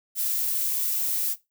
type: noise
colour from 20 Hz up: violet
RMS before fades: -26 dBFS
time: 0.15-1.36 s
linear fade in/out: 50 ms
effects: noise-tail reverb RT60 0.2 s tail -17 dB re dry